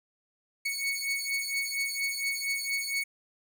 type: beating tone pair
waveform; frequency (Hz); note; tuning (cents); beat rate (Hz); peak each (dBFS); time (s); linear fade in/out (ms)
sawtooth; 2217 / 2221.3; C#7 / C#7; 0 / +3; 4.3; -29; 0.65-3.04; 10
effects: none

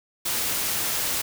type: noise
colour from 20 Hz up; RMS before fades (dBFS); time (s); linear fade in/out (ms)
white; -26; 0.25-1.22; 10
effects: none

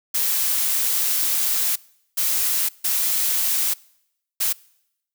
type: noise bursts at uneven times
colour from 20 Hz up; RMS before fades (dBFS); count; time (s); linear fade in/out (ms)
blue; -21; 4; 0.14-1.76 / 2.17-2.69 / 2.84-3.74 / 4.4-4.53; 10
effects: noise-tail reverb RT60 0.8 s tail -24 dB re dry

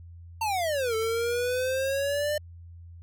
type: exponential two-way sweep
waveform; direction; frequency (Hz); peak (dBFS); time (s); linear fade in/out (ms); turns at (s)
square; down then up; 918 to 440 to 603; -26; 0.41-2.38; 5; 0.95
effects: added 85 Hz sine -43 dBFS peak until 3.02 s

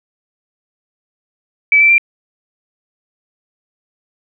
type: tone with pitch steps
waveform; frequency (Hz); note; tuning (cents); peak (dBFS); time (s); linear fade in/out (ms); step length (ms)
sine; 2300 / 2332 / 2365; D7 / D7 / D7; -37 / -13 / +12; -6; 1.72-1.981; 2; 87
effects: none

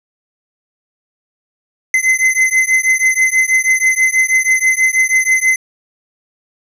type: beating tone pair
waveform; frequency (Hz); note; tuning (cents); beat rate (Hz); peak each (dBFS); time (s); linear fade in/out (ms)
square; 2049 / 2055.2; C7 / C7; -37 / -32; 6.2; -14; 1.94-5.56; 2
effects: low-pass 11000 Hz 12 dB/octave

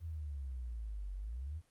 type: exponential two-way sweep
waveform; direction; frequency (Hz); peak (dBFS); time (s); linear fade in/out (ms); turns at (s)
sine; down then up; 85 to 46.25 to 85; -39; 0-1.62; 50; 1.15
effects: pink hiss -72 dBFS RMS until 1.7 s + Opus 32 kbps

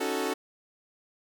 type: chord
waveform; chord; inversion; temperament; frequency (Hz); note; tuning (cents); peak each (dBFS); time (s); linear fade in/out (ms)
sawtooth; D# half-diminished seventh; third; equal; 277.2 / 311.1 / 370 / 440; C#4 / D#4 / F#4 / A4; 0 / 0 / 0 / 0; -30 / -32 / -29 / -28; 0-0.34; 10
effects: none

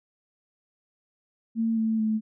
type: tone with pitch steps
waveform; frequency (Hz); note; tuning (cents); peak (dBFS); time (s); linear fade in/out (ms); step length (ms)
sine; 226.1 / 222 / 217.9; A3 / A3 / A3; +47 / +16 / -17; -22; 1.55-2.21; 50; 220
effects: none

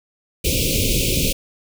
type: band-stop noise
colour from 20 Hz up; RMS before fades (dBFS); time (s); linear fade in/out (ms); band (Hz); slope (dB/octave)
pink; -19; 0.44-1.33; 10; 570 to 2300; 96
effects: none

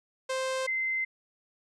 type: tone pair in turn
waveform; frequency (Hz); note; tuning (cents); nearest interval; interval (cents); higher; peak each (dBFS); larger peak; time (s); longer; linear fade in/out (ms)
sawtooth / sine; 523.3 / 2070; C5 / C7; 0 / -19; 2 octaves; 2381; second; -25 / -27; first; 0.29-0.67 / 0.67-1.05; neither; 10
effects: resampled to 22050 Hz

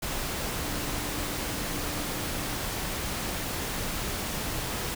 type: tone in noise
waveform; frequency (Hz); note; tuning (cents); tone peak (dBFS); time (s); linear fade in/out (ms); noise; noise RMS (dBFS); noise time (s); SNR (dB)
sine; 293.7; D4; 0; -41; 0.62-2.61; 10; pink; -32; 0.02-4.95; -12
effects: none

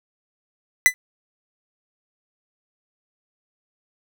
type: tone with exponential decay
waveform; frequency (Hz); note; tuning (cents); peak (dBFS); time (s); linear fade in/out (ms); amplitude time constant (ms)
45% pulse; 2000; B6; +21; -5; 0.86-0.94; 0; 16
effects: none

